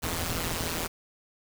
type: noise with amplitude modulation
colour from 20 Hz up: pink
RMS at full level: -27 dBFS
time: 0.02-0.88 s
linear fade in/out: 20 ms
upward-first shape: sine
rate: 167 Hz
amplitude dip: 95%
effects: none